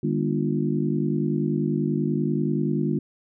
harmonic tone with a mistuned harmonic, 50.3 Hz, G1, 45 cents sharp, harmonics 3 / 4 / 5 / 6 / 7, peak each -26 / -27 / -28 / -29 / -29 dBFS, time 0.03-2.99 s, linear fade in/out 5 ms, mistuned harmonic 5, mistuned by -73 cents, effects none

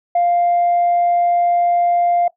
sine tone, 698.5 Hz, F5, in tune, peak -11 dBFS, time 0.15-2.28 s, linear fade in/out 5 ms, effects noise-tail reverb RT60 0.1 s tail -18 dB re dry + tanh soft clip ceiling -9 dBFS

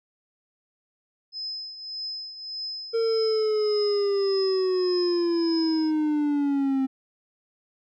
sine tone with tremolo, 5100 Hz, D#8, 42 cents sharp, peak -29 dBFS, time 1.32-5.92 s, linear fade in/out 50 ms, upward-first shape triangle, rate 1.7 Hz, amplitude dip 70%
triangle linear sweep, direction down, 458.8 to 263.4 Hz, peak -19 dBFS, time 2.93-6.87 s, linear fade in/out 20 ms
effects none

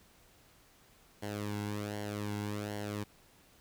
sawtooth tone with flanger, 103.83 Hz, G#2, in tune, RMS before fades -38 dBFS, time 1.22-3.04 s, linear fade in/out 10 ms, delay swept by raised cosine 0.8 to 1.68 ms, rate 1.3 Hz, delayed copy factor -0.7, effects pink hiss -63 dBFS RMS until 3.6 s

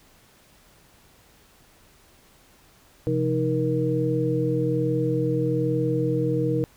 sine tone cluster, 130.8 / 172 / 313.2 / 472.6 Hz, C3 / F3 / D#4 / A#4, 0 / -26 / +11 / +24 cents, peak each -25 / -31 / -26 / -25 dBFS, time 3.07-6.64 s, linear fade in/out 0 ms, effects pink hiss -56 dBFS RMS until 6.76 s

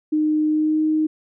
sine tone with pitch glide, 306.7 to 310.8 Hz, D#4 to D#4, -25 to -2 cents, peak -16 dBFS, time 0.12-1.07 s, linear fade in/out 10 ms, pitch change +23 cents, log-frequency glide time 0.48-0.82 s, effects none

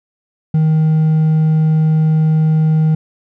triangle tone with hard clipping, 157 Hz, D#3, 16 cents sharp, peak -10 dBFS, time 0.54-2.95 s, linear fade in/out 5 ms, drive 5 dB, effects none

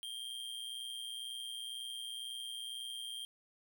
square tone with amplitude modulation, 3194 Hz, G7, 32 cents sharp, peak -39 dBFS, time 0.03-3.25 s, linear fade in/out 0 ms, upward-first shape sine, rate 122 Hz, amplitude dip 65%, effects none

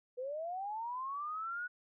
sine linear sweep, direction up, 484.6 to 1480 Hz, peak -37 dBFS, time 0.17-1.68 s, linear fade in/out 20 ms, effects none

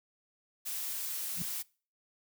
blue noise, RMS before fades -37 dBFS, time 0.65-1.63 s, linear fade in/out 20 ms
sine tone with exponential growth, 174.61 Hz, F3, in tune, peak -32 dBFS, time 1.32-1.42 s, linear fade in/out 0 ms, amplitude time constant 20 ms
effects noise-tail reverb RT60 0.4 s tail -24 dB re dry

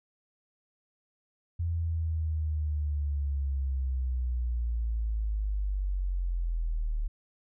sine linear sweep, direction down, 85.1 to 37.08 Hz, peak -27 dBFS, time 1.59-7.08 s, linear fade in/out 10 ms, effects none

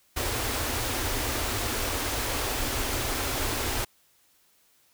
pink band-stop noise, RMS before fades -29 dBFS, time 0.16-3.85 s, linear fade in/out 10 ms, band 130 to 230 Hz, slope 96 dB/octave, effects white hiss -64 dBFS RMS until 4.93 s

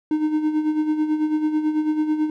triangle tone with tremolo, 307.3 Hz, D#4, 21 cents flat, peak -14 dBFS, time 0.11-2.3 s, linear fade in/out 2 ms, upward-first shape sine, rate 9.1 Hz, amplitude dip 60%, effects none

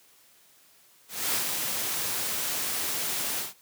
white noise with ADSR envelope, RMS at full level -26 dBFS, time 1.08-3.54 s, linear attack 250 ms, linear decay 99 ms, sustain -4 dB, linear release 160 ms, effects white hiss -59 dBFS RMS until 3.61 s + high-pass 100 Hz 12 dB/octave

